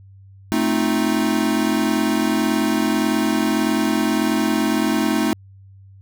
square chord, F dominant seventh, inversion first, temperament equal, 220 / 261.6 / 311.1 / 349.2 Hz, A3 / C4 / Eb4 / F4, 0 / 0 / 0 / 0 cents, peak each -22 / -24 / -22 / -27 dBFS, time 0.52-5.33 s, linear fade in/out 0 ms, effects added 97 Hz sine -42 dBFS peak until 6.01 s

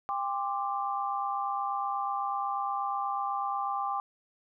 sine chord, G suspended fourth, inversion none, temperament equal with one note detuned, 799.1 / 1046.5 / 1174.7 Hz, G5 / C6 / D6, +33 / 0 / 0 cents, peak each -32 / -36 / -33 dBFS, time 0.09-4 s, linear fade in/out 0 ms, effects none

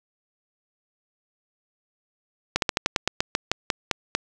slowing click train, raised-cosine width 0.2 ms, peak -3 dBFS, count 13, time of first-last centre 2.56-4.15 s, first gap 62 ms, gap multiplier 1.13, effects none

